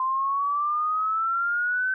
sine exponential sweep, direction up, 1035 to 1537 Hz, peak -22 dBFS, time 0-1.94 s, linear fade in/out 2 ms, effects none

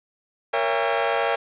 sawtooth chord, A# diminished seventh, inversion none, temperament just, 466.2 / 559.4 / 671.3 / 805.5 Hz, A#4 / C#5 / E5 / G5, 0 / +16 / +31 / +47 cents, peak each -22 dBFS, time 0.53-1.36 s, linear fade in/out 10 ms, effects resampled to 8000 Hz + 7-bit

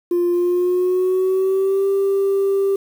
sine tone with pitch glide, 350 to 392.9 Hz, F4 to G4, +4 to +4 cents, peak -13 dBFS, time 0.11-2.76 s, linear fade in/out 5 ms, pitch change +200 cents, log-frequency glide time 0.33-1.87 s, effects tanh soft clip ceiling -12 dBFS + 7-bit

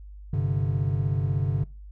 triangle chord, G suspended fourth, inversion none, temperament just, 98 / 130.67 / 147 Hz, G2 / C3 / D3, 0 / -2 / +2 cents, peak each -25 dBFS, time 0.33-1.64 s, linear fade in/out 5 ms, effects noise-tail reverb RT60 0.3 s tail -22 dB re dry + added 50 Hz sine -40 dBFS peak until 1.91 s

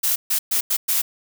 blue noise bursts at uneven times, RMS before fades -20 dBFS, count 5, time 0.03-0.16 / 0.3-0.39 / 0.51-0.61 / 0.7-0.77 / 0.88-1.02 s, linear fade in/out 10 ms, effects none

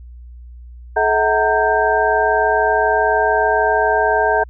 sine tone cluster, 430.8 / 644 / 744 / 917 / 1576 Hz, A4 / E5 / F#5 / A#5 / G6, -37 / -41 / +9 / -29 / +9 cents, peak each -19 dBFS, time 0.96-4.44 s, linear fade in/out 10 ms, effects added 60 Hz sine -34 dBFS peak until 4.49 s

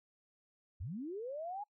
sine linear sweep, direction up, 66 to 845 Hz, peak -39 dBFS, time 0.8-1.64 s, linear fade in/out 10 ms, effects noise-tail reverb RT60 0.1 s tail -24 dB re dry

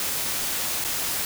white noise with dropouts, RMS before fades -27 dBFS, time 0-1.25 s, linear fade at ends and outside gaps 1 ms, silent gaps 0.841-0.847 s, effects none

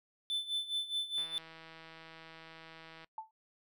triangle tone with tremolo, 3520 Hz, A7, in tune, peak -29 dBFS, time 0.3-1.38 s, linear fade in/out 0 ms, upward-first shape sine, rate 4.8 Hz, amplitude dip 80%
click train, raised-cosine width 0.3 ms, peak -36 dBFS, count 303, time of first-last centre 1.18-3.044 s, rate 162 Hz
sine tone with exponential decay, 880 Hz, A5, in tune, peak -35 dBFS, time 3.18-3.31 s, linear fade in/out 2 ms, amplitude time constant 28 ms
effects noise-tail reverb RT60 0.1 s tail -24 dB re dry

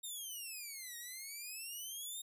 5% pulse exponential two-way sweep, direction down then up, 3729 to 1864.7 to 3729 Hz, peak -35 dBFS, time 0.03-2.22 s, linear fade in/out 10 ms, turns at 0.97 s, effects resampled to 32000 Hz

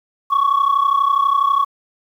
sine tone pair together, 1100 / 1132.2 Hz, C#6 / C#6, -14 / +36 cents, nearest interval unison, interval 50 cents, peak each -14 dBFS, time 0.3-1.65 s, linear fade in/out 20 ms, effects tanh soft clip ceiling -9 dBFS + 8-bit

